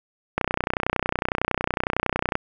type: click train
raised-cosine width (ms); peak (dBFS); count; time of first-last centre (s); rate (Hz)
0.5; -6; 62; 0.38-2.354; 30.9
effects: none